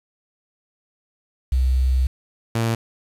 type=tone pair in turn; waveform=sine / sawtooth; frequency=64.4 / 114.28 Hz; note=C2 / A#2; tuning=-27 / -34 cents; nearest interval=minor seventh; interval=993 cents; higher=second; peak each=-15 dBFS; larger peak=neither; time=1.52-2.07 / 2.55-2.75 s; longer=first; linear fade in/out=5 ms; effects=resampled to 32000 Hz + 7-bit